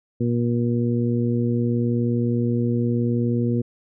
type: harmonic tone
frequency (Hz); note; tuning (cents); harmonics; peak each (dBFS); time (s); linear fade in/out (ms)
119.2; A#2; +39; 1 / 2 / 3 / 4; -22 / -22 / -28 / -30; 0.2-3.62; 10
effects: none